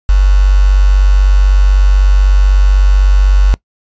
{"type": "tone with quantisation", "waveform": "sine", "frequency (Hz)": 48.03, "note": "G1", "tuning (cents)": -35, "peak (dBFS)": -4, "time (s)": [0.09, 3.54], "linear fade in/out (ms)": 0, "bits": 4, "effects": ["noise-tail reverb RT60 0.1 s tail -23 dB re dry", "resampled to 16000 Hz"]}